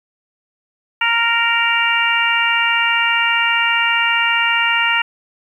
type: harmonic tone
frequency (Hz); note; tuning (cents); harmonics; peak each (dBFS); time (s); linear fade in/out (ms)
465; A#4; -4; 2 / 3 / 4 / 5 / 6; -21 / -20 / -20 / -20 / -18; 1.01-5.02; 5
effects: 8-bit